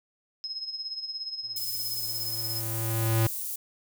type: tone with tremolo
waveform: sine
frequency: 5140 Hz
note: E8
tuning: 45 cents flat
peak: -30 dBFS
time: 0.44-2.61 s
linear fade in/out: 0 ms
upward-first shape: sine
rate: 17 Hz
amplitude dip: 65%
type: tone with exponential growth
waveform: square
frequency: 112.5 Hz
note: A2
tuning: 39 cents sharp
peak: -21 dBFS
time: 1.43-3.27 s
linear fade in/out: 5 ms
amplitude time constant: 400 ms
type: high-pass noise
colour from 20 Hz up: white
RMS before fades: -34 dBFS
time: 1.56-3.56 s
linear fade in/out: 5 ms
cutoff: 9200 Hz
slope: 12 dB/octave
effects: none